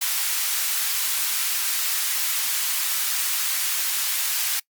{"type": "high-pass noise", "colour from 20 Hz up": "white", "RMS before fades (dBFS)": -24, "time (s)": [0.01, 4.6], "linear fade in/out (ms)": 10, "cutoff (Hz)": 1300, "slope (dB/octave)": 12, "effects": ["noise-tail reverb RT60 0.1 s tail -24 dB re dry", "Opus 48 kbps"]}